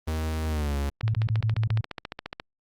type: tone with pitch glide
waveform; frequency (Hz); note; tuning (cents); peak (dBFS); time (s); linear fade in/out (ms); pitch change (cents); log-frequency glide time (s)
45% pulse; 79 to 70.38; D#2 to C#2; +27 to +27; -25; 0.07-0.9; 10; -200; 0.48-0.76
type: click train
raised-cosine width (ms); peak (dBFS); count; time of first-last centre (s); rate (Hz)
0.3; -17; 21; 1.01-2.399; 14.4
type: tone bursts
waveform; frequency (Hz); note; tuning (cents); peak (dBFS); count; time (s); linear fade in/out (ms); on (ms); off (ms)
sine; 110.2; A2; +3; -21; 6; 1.03-1.81; 5; 110; 24
effects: Opus 32 kbps